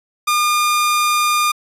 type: tone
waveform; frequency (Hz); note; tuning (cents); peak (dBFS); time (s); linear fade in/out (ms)
sawtooth; 1210; D#6; -49; -10; 0.27-1.52; 10
effects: resampled to 32000 Hz